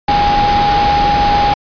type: tone in noise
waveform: sine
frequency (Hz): 820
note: G#5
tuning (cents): -22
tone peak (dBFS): -10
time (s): 0.08-1.54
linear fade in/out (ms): 5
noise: pink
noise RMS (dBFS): -17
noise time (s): 0.08-1.54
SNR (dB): +4
effects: resampled to 11025 Hz